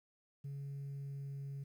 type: tone with pitch glide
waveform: sine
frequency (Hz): 140 to 138.87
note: C#3 to C#3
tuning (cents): +18 to +3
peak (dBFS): -39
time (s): 0.44-1.64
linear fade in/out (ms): 10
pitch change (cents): -15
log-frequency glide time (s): 0.59-1.41
effects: tanh soft clip ceiling -40 dBFS + 12-bit